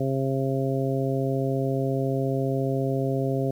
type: harmonic tone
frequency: 134.4 Hz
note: C3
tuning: 47 cents sharp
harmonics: 1 / 2 / 3 / 4 / 5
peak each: -26 / -29 / -29 / -31 / -33 dBFS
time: 0-3.51 s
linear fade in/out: 5 ms
effects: 9-bit